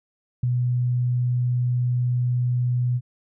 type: tone with ADSR envelope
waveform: sine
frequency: 123.47 Hz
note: B2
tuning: in tune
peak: -16 dBFS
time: 0.43-3.01 s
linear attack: 6 ms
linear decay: 8 ms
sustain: -3 dB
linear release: 50 ms
effects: none